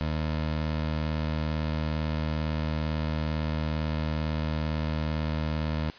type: tone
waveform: 20% pulse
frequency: 77.78 Hz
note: D#2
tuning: in tune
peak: -22 dBFS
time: 0.01-5.9 s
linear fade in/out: 0 ms
effects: white hiss -49 dBFS RMS until 5.98 s + resampled to 11025 Hz